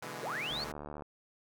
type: chord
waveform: 5% pulse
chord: E dominant seventh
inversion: second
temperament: equal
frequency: 123.47 / 146.83 / 164.81 / 207.7 Hz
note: B2 / D3 / E3 / G#3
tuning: 0 / 0 / 0 / 0 cents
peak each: -35 dBFS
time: 0.02-0.72 s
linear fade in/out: 5 ms
type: linear sweep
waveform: sine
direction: up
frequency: 376.8 to 4554 Hz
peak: -35 dBFS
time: 0.23-0.64 s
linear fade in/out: 2 ms
type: click train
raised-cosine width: 1 ms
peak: -29 dBFS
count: 39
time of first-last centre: 0.51-1.022 s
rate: 74.2 Hz
effects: none